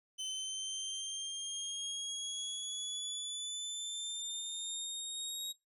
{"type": "exponential sweep", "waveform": "25% pulse", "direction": "up", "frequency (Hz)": [3050, 3791], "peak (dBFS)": -34, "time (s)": [0.18, 5.53], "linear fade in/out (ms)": 20, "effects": ["noise-tail reverb RT60 0.2 s tail -18 dB re dry", "resampled to 32000 Hz"]}